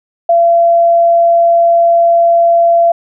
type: tone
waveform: sine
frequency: 680 Hz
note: F5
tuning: 46 cents flat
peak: -5 dBFS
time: 0.29-2.92 s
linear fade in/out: 5 ms
effects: none